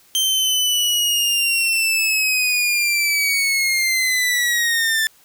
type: linear sweep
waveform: sawtooth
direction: down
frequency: 3136 to 1760 Hz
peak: -13 dBFS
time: 0.15-5.07 s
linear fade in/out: 0 ms
effects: white hiss -53 dBFS RMS until 5.24 s